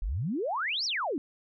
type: exponential two-way sweep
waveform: sine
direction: up then down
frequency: 38.1 to 5790 to 253.8 Hz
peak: -28 dBFS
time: 0.02-1.18 s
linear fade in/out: 0 ms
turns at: 0.85 s
effects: none